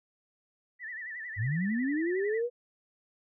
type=tone with vibrato; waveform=sine; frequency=1864.7 Hz; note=A#6; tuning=in tune; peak=-37 dBFS; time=0.79-2.42 s; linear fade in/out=50 ms; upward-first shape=sine; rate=11 Hz; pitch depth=120 cents each way
type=linear sweep; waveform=sine; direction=up; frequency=92 to 493.9 Hz; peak=-27 dBFS; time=1.36-2.5 s; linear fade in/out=50 ms
effects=none

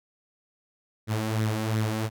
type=tone with flanger; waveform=sawtooth; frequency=109.4 Hz; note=A2; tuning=9 cents flat; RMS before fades=-27 dBFS; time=1.07-2.1 s; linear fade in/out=50 ms; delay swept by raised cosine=0.51 to 3.81 ms; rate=2.8 Hz; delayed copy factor=+0.55; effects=none

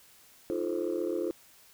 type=chord; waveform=sine; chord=F dominant seventh; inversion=third; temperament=just; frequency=314.3 / 349.2 / 436.5 / 523.8 Hz; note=Eb4 / F4 / A4 / C5; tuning=+18 / 0 / -14 / +2 cents; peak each=-35 / -31 / -34 / -35 dBFS; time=0.5-1.31 s; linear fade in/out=0 ms; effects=tanh soft clip ceiling -22 dBFS + white hiss -58 dBFS RMS until 1.73 s

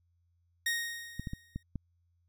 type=tone with exponential decay; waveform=sawtooth; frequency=1864.7 Hz; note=A#6; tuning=in tune; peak=-24 dBFS; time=0.66-1.63 s; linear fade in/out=5 ms; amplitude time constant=210 ms
type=clicks; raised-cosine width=5 ms; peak=-24 dBFS; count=5; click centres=1.196 / 1.272 / 1.334 / 1.56 / 1.757 s
effects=added 86 Hz sine -69 dBFS peak until 2.28 s

